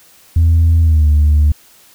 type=tone with pitch glide; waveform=sine; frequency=82.41 to 74.7 Hz; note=E2 to D2; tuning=0 to +30 cents; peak=-5 dBFS; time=0.36-1.52 s; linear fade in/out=5 ms; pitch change=-170 cents; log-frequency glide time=0.81-1.08 s; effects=tanh soft clip ceiling -5 dBFS + white hiss -46 dBFS RMS until 1.94 s